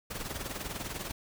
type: noise with tremolo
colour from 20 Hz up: pink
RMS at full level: -35 dBFS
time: 0.1-1.12 s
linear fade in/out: 10 ms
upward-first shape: triangle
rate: 20 Hz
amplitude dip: 75%
effects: none